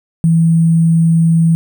sine tone with sample-and-hold, 164.81 Hz, E3, in tune, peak -7 dBFS, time 0.24-1.55 s, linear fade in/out 0 ms, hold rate 8820 Hz, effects none

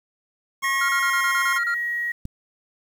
25% pulse tone with pitch glide, 1085 to 1072.5 Hz, C#6 to C6, -37 to +42 cents, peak -19 dBFS, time 0.62-1.59 s, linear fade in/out 20 ms, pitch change -21 cents, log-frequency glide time 0.92-1.14 s
sine tone, 1900 Hz, A#6, 33 cents sharp, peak -23 dBFS, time 0.64-2.12 s, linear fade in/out 5 ms
triangle tone bursts, 1396.9 Hz, F6, in tune, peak -21 dBFS, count 9, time 0.81-1.744 s, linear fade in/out 5 ms, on 78 ms, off 29 ms
click, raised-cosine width 5 ms, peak -19 dBFS, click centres 2.254 s
effects 8-bit

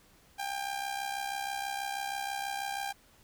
sawtooth tone with amplitude modulation, 797 Hz, G5, 28 cents sharp, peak -27 dBFS, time 0.38-2.93 s, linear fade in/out 20 ms, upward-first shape sine, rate 66.2 Hz, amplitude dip 65%, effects pink hiss -62 dBFS RMS until 3.23 s

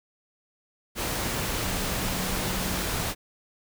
sine tone in noise, 185 Hz, F#3, in tune, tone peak -36 dBFS, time 1.61-2.85 s, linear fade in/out 50 ms, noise pink, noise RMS -29 dBFS, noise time 0.95-3.15 s, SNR -10 dB, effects none

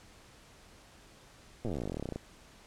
slowing click train, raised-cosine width 2 ms, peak -23 dBFS, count 28, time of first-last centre 1.65-2.16 s, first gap 8 ms, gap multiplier 1.06, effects pink hiss -57 dBFS RMS until 2.66 s + low-pass 9000 Hz 12 dB/octave

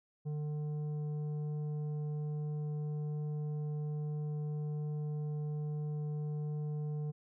sine tone with tanh clipping, 149.9 Hz, D3, 36 cents sharp, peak -36 dBFS, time 0.25-7.12 s, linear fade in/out 20 ms, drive 8 dB, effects none

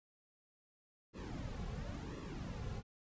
brown noise with flanger, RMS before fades -44 dBFS, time 1.13-2.83 s, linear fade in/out 50 ms, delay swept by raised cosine 1.3 to 3.3 ms, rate 0.95 Hz, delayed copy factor -0.75, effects resampled to 16000 Hz

